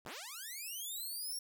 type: linear sweep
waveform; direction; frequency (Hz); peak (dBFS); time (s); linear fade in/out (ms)
5% pulse; up; 51 to 5600; -33; 0.05-1.39; 5
effects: none